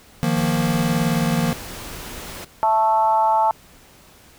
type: chord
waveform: square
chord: Eb suspended second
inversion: none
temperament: equal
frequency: 155.56 / 174.61 / 233.1 Hz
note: Eb3 / F3 / Bb3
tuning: 0 / 0 / 0 cents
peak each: -23 dBFS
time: 0.23-1.53 s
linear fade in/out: 0 ms
type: noise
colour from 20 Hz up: pink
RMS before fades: -34 dBFS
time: 0.36-2.45 s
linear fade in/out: 10 ms
type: harmonic tone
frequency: 220 Hz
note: A3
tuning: in tune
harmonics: 3 / 4 / 5 / 6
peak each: -23 / -15 / -27 / -29 dBFS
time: 2.63-3.51 s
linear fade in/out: 0 ms
effects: pink hiss -49 dBFS RMS until 4.38 s